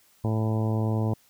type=harmonic tone; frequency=109.8 Hz; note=A2; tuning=3 cents flat; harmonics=1 / 2 / 3 / 4 / 5 / 6 / 7 / 8 / 9; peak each=-24 / -30 / -34 / -36 / -38 / -40 / -41 / -42 / -43 dBFS; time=0.24-1.14 s; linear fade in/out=5 ms; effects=white hiss -61 dBFS RMS until 1.29 s